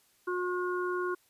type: harmonic tone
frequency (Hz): 360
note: F#4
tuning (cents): -47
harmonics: 1 / 3 / 4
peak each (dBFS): -31 / -36 / -37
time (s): 0.27-1.15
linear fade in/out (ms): 10
effects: white hiss -67 dBFS RMS until 1.29 s + resampled to 32000 Hz